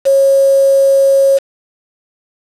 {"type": "tone with quantisation", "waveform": "sine", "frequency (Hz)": 546, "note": "C#5", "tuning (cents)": -26, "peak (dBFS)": -6, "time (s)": [0.05, 1.39], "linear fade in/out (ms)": 20, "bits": 4, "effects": ["low-pass 10000 Hz 12 dB/octave"]}